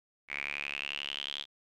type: tone with band-pass filter sweep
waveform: sawtooth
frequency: 71.2 Hz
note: C#2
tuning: 47 cents sharp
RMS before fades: -38 dBFS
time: 0.28-1.46 s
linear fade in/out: 50 ms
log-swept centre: 2200 to 3400 Hz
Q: 9.2
effects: none